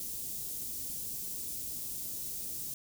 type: band-stop noise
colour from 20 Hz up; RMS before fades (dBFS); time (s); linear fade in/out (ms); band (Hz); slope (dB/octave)
white; -39; 0-2.74; 2; 290 to 7000; 12
effects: none